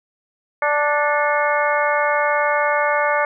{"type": "harmonic tone with a mistuned harmonic", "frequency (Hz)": 293.7, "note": "D4", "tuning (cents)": 0, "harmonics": [2, 3, 4, 5, 6, 7], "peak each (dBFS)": [-20, -22, -23, -24, -25, -25], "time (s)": [0.62, 3.25], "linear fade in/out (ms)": 2, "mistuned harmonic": 7, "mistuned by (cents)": 87, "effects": []}